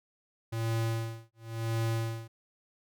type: tone with tremolo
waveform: square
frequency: 113.7 Hz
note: A#2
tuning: 43 cents flat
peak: -28 dBFS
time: 0.52-2.28 s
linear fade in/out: 10 ms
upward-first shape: sine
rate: 0.94 Hz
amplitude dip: 100%
effects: none